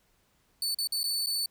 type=tone with dropouts; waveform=sawtooth; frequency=4488 Hz; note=C#8; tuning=21 cents sharp; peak=-25 dBFS; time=0.62-1.46 s; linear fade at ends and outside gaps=2 ms; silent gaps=0.746-0.786 / 0.873-0.922 / 1.032-1.04 / 1.261-1.269 s; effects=pink hiss -69 dBFS RMS until 1.5 s